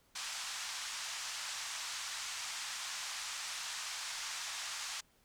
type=band-pass noise; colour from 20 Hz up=white; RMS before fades=-42 dBFS; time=0.15-5.01 s; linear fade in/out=10 ms; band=860 to 7400 Hz; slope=24 dB/octave; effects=pink hiss -70 dBFS RMS until 5.24 s